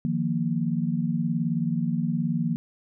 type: chord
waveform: sine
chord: Eb suspended second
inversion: none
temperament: equal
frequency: 155.56 / 174.61 / 233.1 Hz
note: Eb3 / F3 / Bb3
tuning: 0 / 0 / 0 cents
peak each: -28 / -27 / -27 dBFS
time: 0.05-2.56 s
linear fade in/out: 0 ms
effects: none